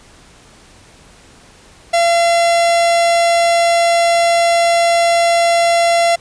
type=tone; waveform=45% pulse; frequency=682 Hz; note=F5; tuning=41 cents flat; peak=-10 dBFS; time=1.93-6.16 s; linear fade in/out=10 ms; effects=pink hiss -44 dBFS RMS until 6.2 s + resampled to 22050 Hz